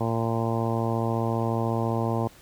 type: harmonic tone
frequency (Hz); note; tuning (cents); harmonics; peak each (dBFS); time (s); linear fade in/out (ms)
114.5; A#2; -31; 1 / 2 / 3 / 4 / 5 / 6 / 7 / 8 / 9; -27 / -30 / -32 / -33 / -34 / -35 / -35 / -36 / -37; 0-2.28; 10
effects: pink hiss -52 dBFS RMS until 2.41 s